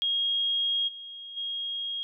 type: tone with level steps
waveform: sine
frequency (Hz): 3266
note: G#7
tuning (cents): -30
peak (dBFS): -24 / -39 / -30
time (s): 0.02-2.03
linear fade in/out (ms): 0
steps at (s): 0.87 / 1.36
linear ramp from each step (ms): 20
effects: none